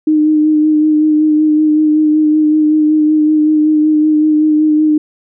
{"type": "tone with vibrato", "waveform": "sine", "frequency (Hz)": 306.5, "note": "D#4", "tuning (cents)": -26, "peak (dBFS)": -7, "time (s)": [0.07, 4.98], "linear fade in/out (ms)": 5, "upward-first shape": "sine", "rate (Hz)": 5.3, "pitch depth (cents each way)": 20, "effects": []}